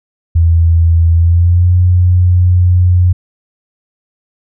sine tone with pitch glide, 83.2 to 89.69 Hz, E2 to F2, +17 to +47 cents, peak -5 dBFS, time 0.35-3.13 s, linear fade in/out 10 ms, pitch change +130 cents, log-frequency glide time 1.14-1.73 s, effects none

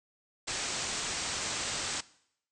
white low-pass noise, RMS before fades -35 dBFS, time 0.47-2.01 s, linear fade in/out 10 ms, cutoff 8400 Hz, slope 96 dB/octave, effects noise-tail reverb RT60 0.7 s tail -20 dB re dry

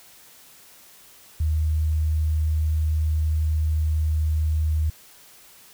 sine tone, 77.8 Hz, D#2, in tune, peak -19 dBFS, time 1.4-4.9 s, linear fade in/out 5 ms, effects white hiss -50 dBFS RMS until 5.73 s

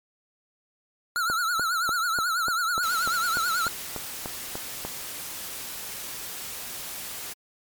square tone with vibrato, 1380 Hz, F6, 21 cents flat, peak -24 dBFS, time 1.16-3.68 s, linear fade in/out 0 ms, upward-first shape triangle, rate 9.2 Hz, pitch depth 130 cents each way
click train, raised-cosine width 1 ms, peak -18 dBFS, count 13, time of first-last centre 1.3-4.85 s, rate 3.38 Hz
white noise, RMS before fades -36 dBFS, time 2.82-7.34 s, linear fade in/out 20 ms
effects MP3 96 kbps

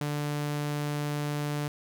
sawtooth tone, 147.1 Hz, D3, 3 cents sharp, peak -25 dBFS, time 0.01-1.68 s, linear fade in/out 2 ms, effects none

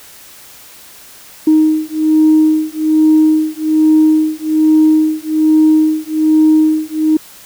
sine beating tone pair, 311.1 / 312.3 Hz, D#4 / D#4, 0 / +7 cents, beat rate 1.2 Hz, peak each -10 dBFS, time 1.47-7.17 s, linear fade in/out 5 ms, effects tanh soft clip ceiling -1 dBFS + white hiss -38 dBFS RMS until 7.45 s

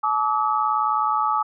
sine tone cluster, 860 / 1157 / 1276 Hz, A5 / D6 / D#6, -40 / -26 / +43 cents, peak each -23 dBFS, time 0.03-1.43 s, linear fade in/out 10 ms, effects none

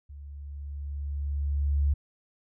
sine tone with level ramp, 71.4 Hz, D2, 48 cents flat, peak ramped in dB -41 to -20 dBFS, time 0.09-1.94 s, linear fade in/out 10 ms, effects none

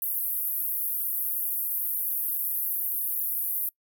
pink band-pass noise, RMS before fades -29 dBFS, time 0.02-3.69 s, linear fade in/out 2 ms, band 12000 to 16000 Hz, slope 48 dB/octave, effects noise-tail reverb RT60 0.1 s tail -24 dB re dry

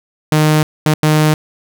sawtooth tone bursts at uneven times, 153.7 Hz, D#3, 21 cents flat, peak -5 dBFS, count 3, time 0.32-0.63 / 0.86-0.94 / 1.03-1.34 s, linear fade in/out 2 ms, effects none

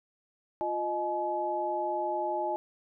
sine tone cluster, 350.9 / 619 / 850 Hz, F4 / D#5 / G#5, +8 / -9 / +40 cents, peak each -35 / -33 / -31 dBFS, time 0.61-2.56 s, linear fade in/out 0 ms, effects none

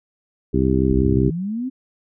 harmonic tone, 65.41 Hz, C2, in tune, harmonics 1 / 2 / 3 / 4 / 5 / 6, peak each -22 / -22 / -22 / -22 / -22 / -22 dBFS, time 0.53-1.31 s, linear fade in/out 20 ms
sine linear sweep, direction up, 37.93 to 267.7 Hz, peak -22 dBFS, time 0.89-1.7 s, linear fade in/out 20 ms
effects none

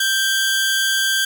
sawtooth tone pair together, 1569 / 3371 Hz, G6 / G#7, +1 / +25 cents, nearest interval octave + minor second, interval 1324 cents, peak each -14 / -19 dBFS, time 0-1.25 s, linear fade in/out 5 ms, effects 7-bit

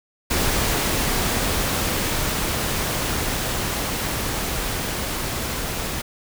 pink noise with level ramp, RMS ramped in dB -21 to -27 dBFS, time 0.3-6.02 s, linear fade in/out 10 ms, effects none

